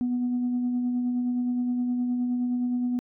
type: tone with tremolo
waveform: sine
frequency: 246.2 Hz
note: B3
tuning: 5 cents flat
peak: -21 dBFS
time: 0.01-2.99 s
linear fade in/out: 0 ms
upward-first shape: sine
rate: 9.6 Hz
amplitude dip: 30%
effects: tanh soft clip ceiling -20 dBFS